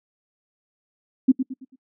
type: tone with echo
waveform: sine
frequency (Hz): 261.6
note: C4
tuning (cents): 0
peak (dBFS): -10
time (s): 1.28-1.32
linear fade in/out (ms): 10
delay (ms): 110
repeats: 4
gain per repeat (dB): -9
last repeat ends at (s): 1.76
effects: noise-tail reverb RT60 0.1 s tail -24 dB re dry